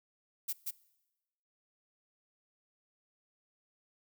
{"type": "noise with echo", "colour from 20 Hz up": "violet", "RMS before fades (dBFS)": -35, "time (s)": [0.48, 0.53], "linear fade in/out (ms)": 10, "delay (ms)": 180, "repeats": 1, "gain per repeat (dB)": -2, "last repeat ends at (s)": 0.71, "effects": ["noise-tail reverb RT60 1.0 s tail -21 dB re dry"]}